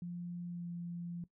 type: tone with pitch glide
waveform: sine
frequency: 174.61 to 172.6 Hz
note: F3 to F3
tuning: 0 to -20 cents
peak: -39 dBFS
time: 0.02-1.24 s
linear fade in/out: 2 ms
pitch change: -20 cents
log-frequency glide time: 0.47-0.68 s
effects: noise-tail reverb RT60 0.1 s tail -17 dB re dry